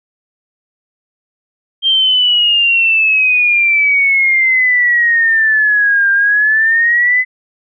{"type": "exponential two-way sweep", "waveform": "sine", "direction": "down then up", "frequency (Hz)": [3181, 1590, 2030], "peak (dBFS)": -8, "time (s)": [1.82, 7.25], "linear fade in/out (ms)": 50, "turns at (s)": 6.11, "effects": []}